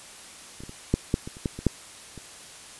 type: clicks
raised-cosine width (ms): 3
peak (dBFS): -28 / -26 / -27 / -7 / -8 / -22 / -30 / -12 / -22 / -6 / -27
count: 11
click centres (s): 0.605 / 0.636 / 0.694 / 0.94 / 1.141 / 1.275 / 1.369 / 1.458 / 1.59 / 1.667 / 2.177
effects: white hiss -45 dBFS RMS until 2.79 s + resampled to 24000 Hz